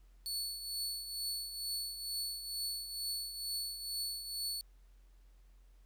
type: tone with tremolo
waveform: sawtooth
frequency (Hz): 4435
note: C#8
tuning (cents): 0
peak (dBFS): -32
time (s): 0.26-4.61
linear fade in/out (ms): 0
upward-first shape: triangle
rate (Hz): 2.2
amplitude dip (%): 65
effects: added 44 Hz sine -58 dBFS peak until 5.85 s + pink hiss -75 dBFS RMS until 5.85 s